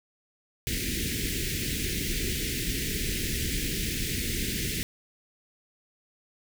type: band-stop noise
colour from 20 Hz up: pink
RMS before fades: -30 dBFS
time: 0.67-4.83 s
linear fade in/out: 0 ms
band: 430 to 1800 Hz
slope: 48 dB/octave
effects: none